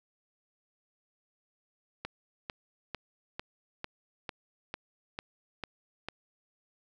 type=click train; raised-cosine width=0.3 ms; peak=-20 dBFS; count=10; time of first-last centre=2.05-6.086 s; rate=2.23 Hz; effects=none